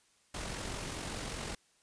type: noise with amplitude modulation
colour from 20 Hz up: pink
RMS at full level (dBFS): -38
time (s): 0.34-1.55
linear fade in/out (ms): 5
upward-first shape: sine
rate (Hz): 45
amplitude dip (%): 40
effects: white hiss -69 dBFS RMS until 1.82 s + resampled to 22050 Hz